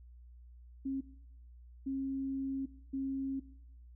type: tone bursts at uneven times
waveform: sine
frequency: 270 Hz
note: C#4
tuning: 45 cents flat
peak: -33 dBFS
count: 3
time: 0.85-1.01 / 1.86-2.66 / 2.93-3.4 s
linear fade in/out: 10 ms
effects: noise-tail reverb RT60 0.7 s tail -18 dB re dry + added 60 Hz sine -52 dBFS peak until 3.95 s